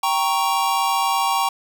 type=chord; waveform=square; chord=G diminished; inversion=none; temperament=equal; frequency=784 / 932.3 / 1108.7 Hz; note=G5 / Bb5 / Db6; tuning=0 / 0 / 0 cents; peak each=-23 dBFS; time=0.03-1.49 s; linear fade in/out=5 ms; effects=none